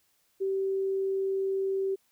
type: tone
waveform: sine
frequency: 386.7 Hz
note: G4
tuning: 24 cents flat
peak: -26 dBFS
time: 0.4-1.96 s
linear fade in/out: 20 ms
effects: white hiss -70 dBFS RMS until 2.11 s